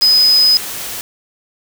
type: tone in noise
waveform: sine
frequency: 5030 Hz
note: D#8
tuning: 18 cents sharp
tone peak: -7 dBFS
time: 0.02-0.57 s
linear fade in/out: 0 ms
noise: white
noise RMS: -25 dBFS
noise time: 0.01-1.01 s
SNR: +15 dB
effects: none